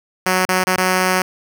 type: tone with dropouts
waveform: 5% pulse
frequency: 185 Hz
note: F#3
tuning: in tune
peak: -3 dBFS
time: 0.26-1.22 s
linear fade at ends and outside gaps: 2 ms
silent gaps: 0.453-0.489 / 0.639-0.67 / 0.762-0.779 s
effects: none